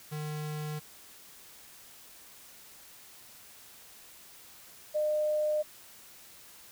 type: tone pair in turn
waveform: square / sine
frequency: 151.7 / 606.8 Hz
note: D#3 / D#5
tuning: -44 / -44 cents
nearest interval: 2 octaves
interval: 2400 cents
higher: second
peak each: -35 / -26 dBFS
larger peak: second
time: 0.11-0.8 / 4.94-5.63 s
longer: neither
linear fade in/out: 20 ms
effects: white hiss -53 dBFS RMS until 6.71 s